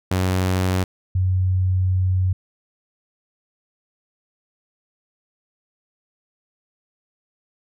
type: tone pair in turn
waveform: sawtooth / sine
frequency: 92.7 / 92.7 Hz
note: F#2 / F#2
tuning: +4 / +4 cents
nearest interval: unison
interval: 0 cents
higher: neither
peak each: -14 / -16 dBFS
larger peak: first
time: 0.11-0.84 / 1.15-2.33 s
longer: second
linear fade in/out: 5 ms
effects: none